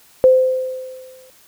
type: tone with exponential decay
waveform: sine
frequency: 516 Hz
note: C5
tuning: 24 cents flat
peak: -5 dBFS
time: 0.24-1.3 s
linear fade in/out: 0 ms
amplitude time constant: 230 ms
effects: white hiss -50 dBFS RMS until 1.47 s